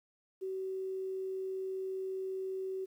sine tone, 379.7 Hz, F#4, 45 cents sharp, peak -35 dBFS, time 0.41-2.86 s, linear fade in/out 20 ms, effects 11-bit

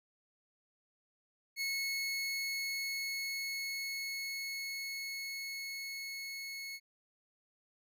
25% pulse tone with level ramp, 2191 Hz, C#7, 21 cents flat, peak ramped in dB -30 to -38 dBFS, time 1.56-6.8 s, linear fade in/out 50 ms, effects none

